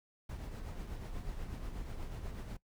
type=noise with tremolo; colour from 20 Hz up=brown; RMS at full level=-40 dBFS; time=0.29-2.57 s; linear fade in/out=5 ms; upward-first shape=triangle; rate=8.2 Hz; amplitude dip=50%; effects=noise-tail reverb RT60 0.1 s tail -20 dB re dry